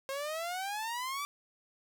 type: exponential sweep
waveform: sawtooth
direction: up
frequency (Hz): 534 to 1174.7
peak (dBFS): -31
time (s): 0.09-1.25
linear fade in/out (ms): 0
effects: 12-bit